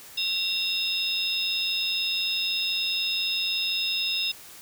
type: tone cluster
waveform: sine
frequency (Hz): 2743 / 3574 / 3758 / 5160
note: F7 / A7 / A#7 / E8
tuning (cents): -32 / +26 / +13 / -38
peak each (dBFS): -30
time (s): 0.17-4.32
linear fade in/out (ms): 10
effects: white hiss -46 dBFS RMS until 4.61 s